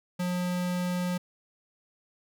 square tone, 179.1 Hz, F3, 44 cents sharp, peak -28 dBFS, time 0.19-1.18 s, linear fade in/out 10 ms, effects none

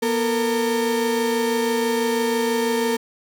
35% pulse tone pair together, 240 / 453.9 Hz, B3 / A#4, -49 / -46 cents, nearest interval major seventh, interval 1103 cents, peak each -22 / -19 dBFS, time 0.02-2.97 s, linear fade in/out 10 ms, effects none

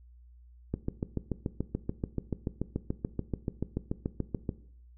click train, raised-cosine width 3 ms, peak -17 dBFS, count 27, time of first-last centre 0.74-4.492 s, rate 6.93 Hz, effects noise-tail reverb RT60 0.6 s tail -17 dB re dry + added 60 Hz sine -52 dBFS peak until 4.97 s

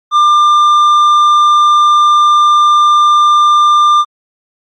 sine tone with tanh clipping, 1195 Hz, D6, 30 cents sharp, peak -6 dBFS, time 0.11-4.05 s, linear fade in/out 50 ms, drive 7 dB, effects Opus 48 kbps

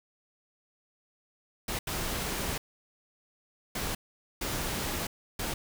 pink noise bursts at uneven times, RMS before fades -33 dBFS, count 5, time 1.68-1.79 / 1.87-2.58 / 3.75-3.95 / 4.41-5.07 / 5.39-5.54 s, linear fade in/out 5 ms, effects none

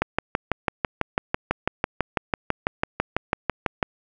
click train, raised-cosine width 0.5 ms, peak -5 dBFS, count 24, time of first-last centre 0.02-3.828 s, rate 6.04 Hz, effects none

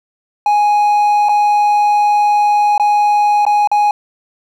triangle tone with dropouts, 830.6 Hz, G#5, in tune, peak -7 dBFS, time 0.46-3.91 s, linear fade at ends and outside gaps 2 ms, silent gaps 1.287-1.292 / 2.779-2.797 / 3.452-3.465 / 3.674-3.715 s, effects none

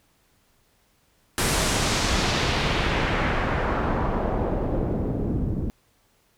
pink noise with low-pass filter sweep, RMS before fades -24 dBFS, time 1.38-5.7 s, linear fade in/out 0 ms, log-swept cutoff 11000 to 230 Hz, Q 1.1, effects pink hiss -64 dBFS RMS until 6.37 s

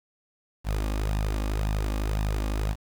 sawtooth tone with flanger, 51.91 Hz, G#1, in tune, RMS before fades -27 dBFS, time 0.64-2.76 s, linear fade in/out 50 ms, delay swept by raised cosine 1.1 to 3.7 ms, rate 1.9 Hz, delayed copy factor +0.65, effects 8-bit

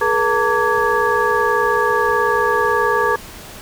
sine tone cluster, 421.7 / 480.1 / 908 / 1155 / 1667 Hz, G#4 / B4 / A#5 / D6 / G#6, +26 / -49 / -46 / -29 / +6 cents, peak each -20 dBFS, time 0.01-3.16 s, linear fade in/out 5 ms, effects pink hiss -36 dBFS RMS until 3.61 s

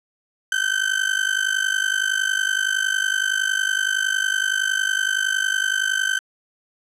35% pulse tone with amplitude modulation, 1541 Hz, G6, 30 cents flat, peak -14 dBFS, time 0.52-6.19 s, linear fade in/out 2 ms, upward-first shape sine, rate 50.8 Hz, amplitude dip 85%, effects low-pass 10000 Hz 12 dB/octave

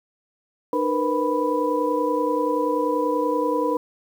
sine tone cluster, 303.1 / 470.6 / 501 / 988 Hz, D#4 / A#4 / B4 / B5, -45 / +16 / +25 / 0 cents, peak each -25 dBFS, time 0.73-3.77 s, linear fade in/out 2 ms, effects 8-bit

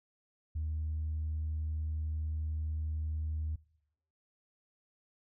sine tone, 77.78 Hz, D#2, in tune, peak -31 dBFS, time 0.55-3.56 s, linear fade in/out 10 ms, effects noise-tail reverb RT60 0.8 s tail -23 dB re dry + tanh soft clip ceiling -29 dBFS

